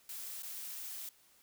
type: noise with dropouts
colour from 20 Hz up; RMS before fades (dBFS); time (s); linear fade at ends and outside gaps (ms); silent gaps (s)
blue; -44; 0.09-1.09; 2; 0.423-0.431
effects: white hiss -66 dBFS RMS until 1.42 s